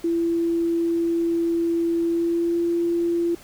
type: tone with pitch glide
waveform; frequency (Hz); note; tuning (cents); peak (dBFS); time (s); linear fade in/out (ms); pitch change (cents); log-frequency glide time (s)
sine; 336.2 to 341.1; E4 to F4; +34 to -41; -19; 0.04-3.35; 5; +25; 2.07-2.6
effects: pink hiss -47 dBFS RMS until 3.43 s